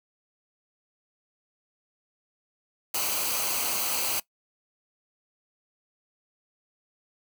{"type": "noise with comb filter", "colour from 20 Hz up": "white", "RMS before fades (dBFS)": -28, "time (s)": [2.94, 4.2], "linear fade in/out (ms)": 5, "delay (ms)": 0.56, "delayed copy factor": -0.6, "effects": ["noise-tail reverb RT60 0.1 s tail -20 dB re dry"]}